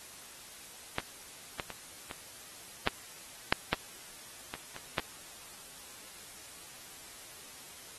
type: clicks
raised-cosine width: 0.3 ms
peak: -14 / -17 / -24 / -23 / -9 / -6 / -10 / -21 / -25 / -12 dBFS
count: 10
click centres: 0.984 / 1.598 / 1.703 / 2.112 / 2.874 / 3.525 / 3.73 / 4.539 / 4.764 / 4.982 s
effects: white hiss -50 dBFS RMS until 7.98 s + AAC 32 kbps